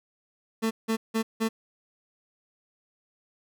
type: tone bursts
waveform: 30% pulse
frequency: 223.6 Hz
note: A3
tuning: 28 cents sharp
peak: -21 dBFS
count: 4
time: 0.62-1.49 s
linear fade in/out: 20 ms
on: 90 ms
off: 170 ms
effects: none